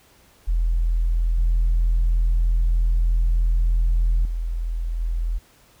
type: tone with level steps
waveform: sine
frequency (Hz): 41.6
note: E1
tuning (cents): +17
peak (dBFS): -16 / -14 / -22 / -20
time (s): 0.47-5.39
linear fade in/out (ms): 20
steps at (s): 1.38 / 4.25 / 5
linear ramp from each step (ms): 2
effects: tanh soft clip ceiling -13 dBFS + pink hiss -55 dBFS RMS until 5.8 s